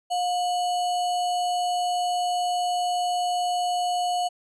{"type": "tone with sample-and-hold", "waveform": "sine", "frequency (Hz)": 714, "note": "F5", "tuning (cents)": 38, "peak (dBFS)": -22, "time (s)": [0.1, 4.29], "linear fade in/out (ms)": 20, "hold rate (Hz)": 3675, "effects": ["resampled to 22050 Hz"]}